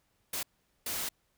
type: noise bursts at uneven times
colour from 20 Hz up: white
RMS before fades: -35 dBFS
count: 2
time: 0.33-0.43 / 0.86-1.09 s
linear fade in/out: 5 ms
effects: pink hiss -74 dBFS RMS until 1.37 s